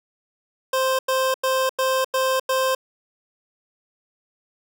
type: tone bursts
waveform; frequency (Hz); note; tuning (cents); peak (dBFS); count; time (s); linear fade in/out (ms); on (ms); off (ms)
25% pulse; 523.3; C5; 0; -15; 6; 0.73-2.75; 5; 260; 92
effects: none